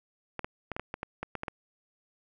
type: clicks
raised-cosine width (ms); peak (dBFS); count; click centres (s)
0.5; -19; 11; 0.393 / 0.445 / 0.717 / 0.765 / 0.796 / 0.941 / 1.031 / 1.23 / 1.353 / 1.434 / 1.482
effects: none